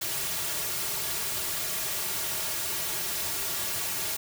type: noise with comb filter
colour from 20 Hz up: white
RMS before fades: -31 dBFS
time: 0.01-4.17 s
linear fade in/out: 10 ms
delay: 3.9 ms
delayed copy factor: -0.8
effects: none